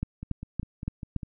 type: two click trains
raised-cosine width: 5 ms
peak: -16 / -24 dBFS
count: 5 / 6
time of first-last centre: 0.03-1.163 / 0.23-1.232 s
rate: 3.53 / 4.99 Hz
effects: none